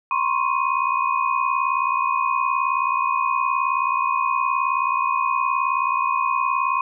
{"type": "tone cluster", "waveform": "sine", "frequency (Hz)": [975, 1054, 1113, 2497], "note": ["B5", "C6", "C#6", "D#7"], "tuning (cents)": [-23, 12, 7, 6], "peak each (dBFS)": [-27, -21, -24, -28], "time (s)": [0.11, 6.81], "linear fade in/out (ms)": 2, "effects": []}